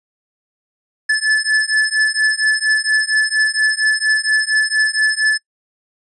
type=beating tone pair; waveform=square; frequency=1733 / 1737.3 Hz; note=A6 / A6; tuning=-27 / -22 cents; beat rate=4.3 Hz; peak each=-17 dBFS; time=1.09-5.38 s; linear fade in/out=10 ms; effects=noise-tail reverb RT60 0.1 s tail -23 dB re dry + resampled to 22050 Hz

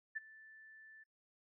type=tone with ADSR envelope; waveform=sine; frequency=1760 Hz; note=A6; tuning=in tune; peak=-36 dBFS; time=0.15-1.04 s; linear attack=18 ms; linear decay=20 ms; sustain=-20 dB; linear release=14 ms; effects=noise-tail reverb RT60 0.1 s tail -21 dB re dry

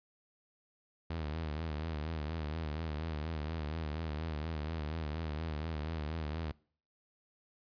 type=tone with vibrato; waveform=sawtooth; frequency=78.2 Hz; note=D#2; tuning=9 cents sharp; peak=-32 dBFS; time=1.1-6.52 s; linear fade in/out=5 ms; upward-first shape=sine; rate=4.2 Hz; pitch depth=96 cents each way; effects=noise-tail reverb RT60 0.5 s tail -24 dB re dry + resampled to 11025 Hz

